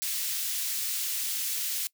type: high-pass noise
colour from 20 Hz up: white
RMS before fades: -31 dBFS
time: 0.02-1.87 s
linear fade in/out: 0 ms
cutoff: 2700 Hz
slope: 12 dB/octave
effects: noise-tail reverb RT60 0.1 s tail -22 dB re dry